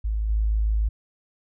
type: tone with level steps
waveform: sine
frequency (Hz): 53.4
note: G#1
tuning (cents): +49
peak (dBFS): -22 / -19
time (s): 0.04-0.89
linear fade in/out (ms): 10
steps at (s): 0.29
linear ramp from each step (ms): 10
effects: none